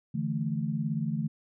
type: chord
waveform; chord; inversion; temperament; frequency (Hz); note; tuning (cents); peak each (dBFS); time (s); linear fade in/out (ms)
sine; D suspended second; none; equal; 146.83 / 164.81 / 220; D3 / E3 / A3; 0 / 0 / 0; -32; 0.14-1.28; 10
effects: none